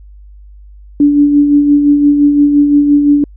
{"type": "tone with tremolo", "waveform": "sine", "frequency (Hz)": 289.6, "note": "D4", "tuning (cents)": -24, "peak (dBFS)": -3, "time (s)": [1, 3.24], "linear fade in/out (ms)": 2, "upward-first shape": "sine", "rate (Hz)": 5.8, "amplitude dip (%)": 45, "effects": ["added 50 Hz sine -33 dBFS peak until 3.36 s"]}